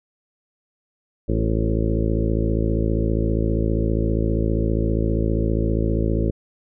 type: harmonic tone with a mistuned harmonic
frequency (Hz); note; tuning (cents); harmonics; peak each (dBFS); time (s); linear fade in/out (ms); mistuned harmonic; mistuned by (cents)
55; A1; 0; 1 / 2 / 3 / 4 / 5 / 6 / 7 / 8 / 9 / 10; -22 / -24 / -28 / -27 / -32 / -27 / -32 / -30 / -35 / -33; 1.28-6.31; 10; 7; -17
effects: none